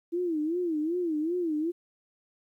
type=tone with vibrato; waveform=sine; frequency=329.4 Hz; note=E4; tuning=1 cent flat; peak=-26 dBFS; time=0.12-1.72 s; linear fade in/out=20 ms; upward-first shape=sine; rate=2.6 Hz; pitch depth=160 cents each way; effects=11-bit